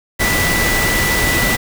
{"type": "tone in noise", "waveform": "sine", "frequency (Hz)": 1975.5, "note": "B6", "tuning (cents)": 0, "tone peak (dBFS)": -17, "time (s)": [0.19, 1.57], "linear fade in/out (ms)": 20, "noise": "pink", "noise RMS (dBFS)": -17, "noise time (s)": [0.19, 1.57], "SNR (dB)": -3, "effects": []}